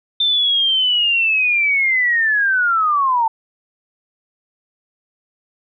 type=linear sweep; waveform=sine; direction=down; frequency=3589 to 880 Hz; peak=-13 dBFS; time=0.2-3.28 s; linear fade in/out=5 ms; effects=none